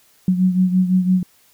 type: beating tone pair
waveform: sine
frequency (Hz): 183.1 / 189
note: F#3 / F#3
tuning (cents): -18 / +37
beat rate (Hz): 5.9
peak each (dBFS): -14 / -20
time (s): 0.28-1.23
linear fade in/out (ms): 2
effects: white hiss -55 dBFS RMS until 1.53 s